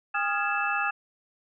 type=tone cluster; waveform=sine; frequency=809 / 1238 / 1392 / 1675 / 2640 Hz; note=G#5 / D#6 / F6 / G#6 / E7; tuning=-46 / -9 / -6 / +14 / +2 cents; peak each=-31 dBFS; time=0.14-0.91 s; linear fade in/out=10 ms; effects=none